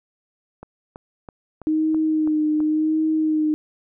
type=click train; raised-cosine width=1 ms; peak=-23 dBFS; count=7; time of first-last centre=0.63-2.604 s; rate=3.04 Hz
type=tone with vibrato; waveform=sine; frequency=310 Hz; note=D#4; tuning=6 cents flat; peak=-17 dBFS; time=1.67-3.54 s; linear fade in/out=0 ms; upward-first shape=sine; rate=0.9 Hz; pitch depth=27 cents each way
effects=none